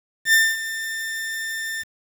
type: tone with ADSR envelope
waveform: 40% pulse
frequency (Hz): 1794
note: A6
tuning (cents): +33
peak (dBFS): -11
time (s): 0.25-1.84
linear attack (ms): 80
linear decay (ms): 230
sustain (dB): -14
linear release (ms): 30
effects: 7-bit

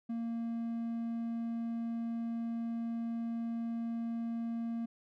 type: tone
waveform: triangle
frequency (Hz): 231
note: A#3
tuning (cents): -16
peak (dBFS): -32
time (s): 0.09-4.86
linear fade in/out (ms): 10
effects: none

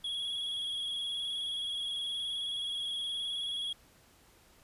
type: tone with vibrato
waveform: triangle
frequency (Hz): 3322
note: G#7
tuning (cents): 0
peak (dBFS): -32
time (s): 0.04-3.73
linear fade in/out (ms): 5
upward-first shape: square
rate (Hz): 19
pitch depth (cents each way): 28
effects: pink hiss -62 dBFS RMS until 4.63 s + resampled to 32000 Hz

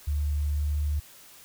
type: tone with pitch glide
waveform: sine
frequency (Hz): 73.3 to 73.9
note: D2 to D2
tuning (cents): -3 to +11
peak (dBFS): -24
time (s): 0.07-1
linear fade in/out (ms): 10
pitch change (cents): +14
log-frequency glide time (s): 0.27-0.8
effects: white hiss -51 dBFS RMS until 1.44 s

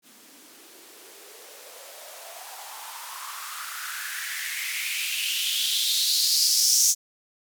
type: noise with band-pass filter sweep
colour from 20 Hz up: violet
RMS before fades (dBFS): -28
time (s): 0.02-6.95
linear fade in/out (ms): 50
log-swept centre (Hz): 230 to 6200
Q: 4.8
effects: none

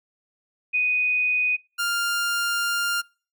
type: tone pair in turn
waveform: sine / sawtooth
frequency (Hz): 2489 / 1399.8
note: D#7 / F6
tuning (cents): 0 / +4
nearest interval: minor seventh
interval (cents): 996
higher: first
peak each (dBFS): -19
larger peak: neither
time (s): 0.73-1.57 / 1.78-3.02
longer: second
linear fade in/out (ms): 20
effects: noise-tail reverb RT60 0.4 s tail -26 dB re dry

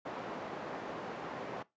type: band-pass noise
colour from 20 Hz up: white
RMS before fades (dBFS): -42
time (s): 0.05-1.63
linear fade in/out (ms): 10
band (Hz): 180 to 890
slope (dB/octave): 12
effects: noise-tail reverb RT60 0.2 s tail -19 dB re dry + resampled to 16000 Hz

